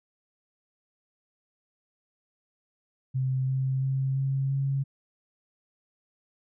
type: tone with pitch steps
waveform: sine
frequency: 130.81 / 132.33 / 133.87 / 135.42 / 137 Hz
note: C3 / C3 / C3 / C#3 / C#3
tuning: 0 / +20 / +40 / -40 / -20 cents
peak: -24 dBFS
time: 3.14-4.84 s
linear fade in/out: 20 ms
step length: 340 ms
effects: none